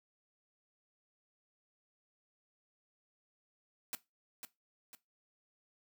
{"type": "noise with echo", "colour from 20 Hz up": "white", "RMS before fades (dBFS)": -39, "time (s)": [3.93, 3.95], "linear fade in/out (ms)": 0, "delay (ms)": 500, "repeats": 2, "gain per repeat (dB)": -7, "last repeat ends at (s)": 4.95, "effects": ["noise-tail reverb RT60 0.2 s tail -17 dB re dry"]}